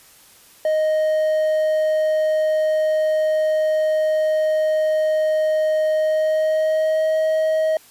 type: tone with pitch glide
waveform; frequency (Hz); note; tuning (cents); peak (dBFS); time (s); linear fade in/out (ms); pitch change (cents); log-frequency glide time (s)
triangle; 622.3 to 631; D#5 to D#5; 0 to +24; -14; 0.65-7.77; 2; +24; 5.94-7.16
effects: white hiss -49 dBFS RMS until 7.9 s + resampled to 32000 Hz